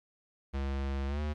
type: tone with pitch glide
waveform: square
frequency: 68.4 to 75.02 Hz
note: C#2 to D2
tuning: -23 to +37 cents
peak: -32 dBFS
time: 0.53-1.34 s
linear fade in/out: 20 ms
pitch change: +160 cents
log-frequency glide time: 1.07-1.21 s
effects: low-pass 4000 Hz 12 dB/octave + 12-bit